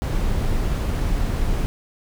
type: noise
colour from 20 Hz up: brown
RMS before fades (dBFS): -21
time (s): 0.02-1.66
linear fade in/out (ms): 0
effects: none